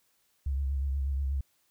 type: tone with vibrato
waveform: sine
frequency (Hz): 68.5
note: C#2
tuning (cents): -20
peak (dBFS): -27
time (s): 0.46-1.41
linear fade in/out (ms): 5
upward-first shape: triangle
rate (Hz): 8.3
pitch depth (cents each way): 68
effects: white hiss -71 dBFS RMS until 1.7 s